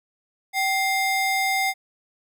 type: ring-modulated tone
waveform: square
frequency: 1435 Hz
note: F6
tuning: 47 cents sharp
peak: -18 dBFS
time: 0.53-1.74 s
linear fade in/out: 50 ms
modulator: 665 Hz
effects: none

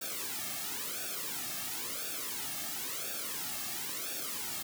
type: noise with flanger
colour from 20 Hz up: white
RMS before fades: -38 dBFS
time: 0.01-4.63 s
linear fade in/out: 10 ms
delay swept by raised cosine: 0.98 to 2.08 ms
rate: 0.97 Hz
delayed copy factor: -1
effects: none

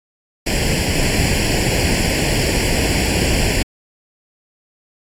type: noise with comb filter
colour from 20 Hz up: pink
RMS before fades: -17 dBFS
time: 0.46-3.63 s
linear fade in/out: 10 ms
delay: 0.4 ms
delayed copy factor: +0.85
effects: low-pass 10000 Hz 12 dB/octave + AAC 64 kbps

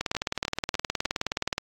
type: two click trains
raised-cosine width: 0.2 ms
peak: -13 / -9 dBFS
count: 4 / 31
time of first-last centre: 0.15-1.054 / 0.01-1.581 s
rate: 3.32 / 19.1 Hz
effects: AAC 48 kbps

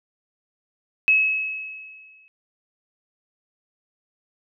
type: tone with exponential decay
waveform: sine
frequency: 2575 Hz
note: E7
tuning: 41 cents flat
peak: -12 dBFS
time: 1.08-2.28 s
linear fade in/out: 0 ms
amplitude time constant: 260 ms
effects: none

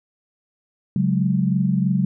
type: chord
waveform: sine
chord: C# suspended fourth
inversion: none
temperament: just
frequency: 138.59 / 184.79 / 207.9 Hz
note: C#3 / F#3 / G#3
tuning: 0 / -2 / +2 cents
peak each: -22 / -19 / -23 dBFS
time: 0.96-2.05 s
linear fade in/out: 2 ms
effects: none

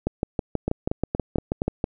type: two click trains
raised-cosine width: 2 ms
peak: -9 / -10 dBFS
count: 12 / 5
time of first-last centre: 0.07-1.841 / 0.68-1.619 s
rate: 6.21 / 4.26 Hz
effects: none

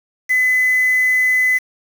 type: tone with quantisation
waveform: sine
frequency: 2015 Hz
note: B6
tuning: 34 cents sharp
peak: -12 dBFS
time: 0.29-1.59 s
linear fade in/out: 20 ms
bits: 5
effects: none

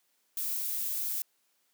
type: noise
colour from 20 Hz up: violet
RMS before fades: -33 dBFS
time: 0.37-1.22 s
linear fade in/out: 2 ms
effects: white hiss -73 dBFS RMS until 1.73 s + high-pass 200 Hz 12 dB/octave

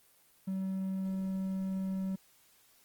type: tone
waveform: triangle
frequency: 190.5 Hz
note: G3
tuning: 49 cents flat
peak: -30 dBFS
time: 0.47-2.16 s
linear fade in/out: 10 ms
effects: white hiss -65 dBFS RMS until 2.84 s + Opus 24 kbps

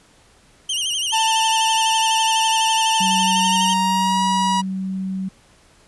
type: tone with vibrato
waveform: sawtooth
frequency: 3000 Hz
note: F#7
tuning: 23 cents sharp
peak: -17 dBFS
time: 0.69-3.74 s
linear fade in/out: 5 ms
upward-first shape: sine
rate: 12 Hz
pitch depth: 110 cents each way
type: tone with pitch glide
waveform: 45% pulse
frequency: 890 to 965 Hz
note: A5 to B5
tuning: +20 to -40 cents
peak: -17 dBFS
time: 1.12-4.62 s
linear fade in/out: 20 ms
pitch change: +140 cents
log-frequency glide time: 3.15-4.23 s
type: tone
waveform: sine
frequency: 189.8 Hz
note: F#3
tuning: 44 cents sharp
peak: -22 dBFS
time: 3-5.29 s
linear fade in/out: 10 ms
effects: pink hiss -53 dBFS RMS until 5.87 s + resampled to 24000 Hz

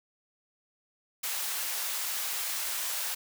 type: high-pass noise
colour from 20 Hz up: white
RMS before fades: -33 dBFS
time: 1.23-3.15 s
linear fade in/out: 10 ms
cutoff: 720 Hz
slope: 12 dB/octave
effects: none

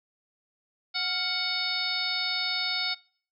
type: harmonic tone with a mistuned harmonic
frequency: 740 Hz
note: F#5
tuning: in tune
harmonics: 1 / 2 / 3 / 4 / 5 / 6 / 7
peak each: -40 / -37 / -34 / -43 / -32 / -31 / -35 dBFS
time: 0.94-2.95 s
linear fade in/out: 20 ms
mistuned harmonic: 2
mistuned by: -90 cents
effects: noise-tail reverb RT60 0.5 s tail -24 dB re dry

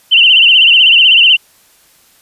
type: tone with vibrato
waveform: sine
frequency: 2894 Hz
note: F#7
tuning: 39 cents flat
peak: -3 dBFS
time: 0.11-1.37 s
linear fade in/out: 20 ms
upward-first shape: sine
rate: 16 Hz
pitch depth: 120 cents each way
effects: white hiss -48 dBFS RMS until 2.21 s + resampled to 32000 Hz

